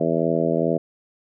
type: harmonic tone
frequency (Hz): 82.3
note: E2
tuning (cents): -2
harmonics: 2 / 3 / 4 / 5 / 6 / 7 / 8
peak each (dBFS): -26 / -26 / -26 / -26 / -26 / -26 / -26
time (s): 0-0.78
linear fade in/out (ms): 10
effects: none